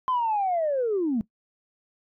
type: linear sweep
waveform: sine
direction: down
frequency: 1041 to 207.7 Hz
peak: -21 dBFS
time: 0.08-1.21 s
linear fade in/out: 0 ms
effects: noise-tail reverb RT60 0.1 s tail -20 dB re dry + tanh soft clip ceiling -18 dBFS